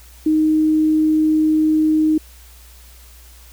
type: tone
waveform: sine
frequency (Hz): 311.1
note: D#4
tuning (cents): 0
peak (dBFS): -12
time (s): 0.26-2.18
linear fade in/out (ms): 5
effects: added 60 Hz sine -42 dBFS peak until 3.52 s + white hiss -47 dBFS RMS until 3.52 s